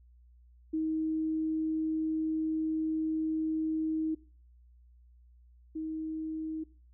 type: tone pair in turn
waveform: sine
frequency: 316.1 / 316.1 Hz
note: D#4 / D#4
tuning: +27 / +27 cents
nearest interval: unison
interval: 0 cents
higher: neither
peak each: -28 / -33 dBFS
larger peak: first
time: 0.73-4.15 / 5.75-6.64 s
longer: first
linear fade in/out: 10 ms
effects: noise-tail reverb RT60 0.4 s tail -20 dB re dry + added 60 Hz sine -56 dBFS peak until 6.93 s